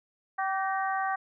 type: harmonic tone with a mistuned harmonic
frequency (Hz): 385.6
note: G4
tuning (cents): -28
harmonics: 2 / 3 / 4 / 5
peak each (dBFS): -29 / -33 / -35 / -37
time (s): 0.38-1.16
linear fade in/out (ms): 10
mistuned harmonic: 5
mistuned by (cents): -52
effects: none